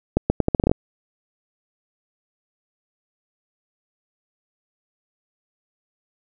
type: accelerating click train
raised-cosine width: 2 ms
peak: -3 dBFS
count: 10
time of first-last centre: 0.17-0.715 s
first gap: 130 ms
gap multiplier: 0.79
effects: none